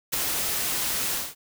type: noise with ADSR envelope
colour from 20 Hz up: white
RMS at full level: -23 dBFS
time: 0.12-1.35 s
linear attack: 19 ms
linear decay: 6 ms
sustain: -4 dB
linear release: 210 ms
effects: none